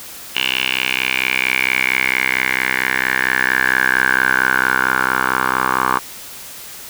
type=tone with band-pass filter sweep; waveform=10% pulse; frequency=64.4 Hz; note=C2; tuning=27 cents flat; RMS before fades=-17 dBFS; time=0.35-5.99 s; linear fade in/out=10 ms; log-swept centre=2800 to 1200 Hz; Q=6.9; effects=white hiss -34 dBFS RMS until 6.89 s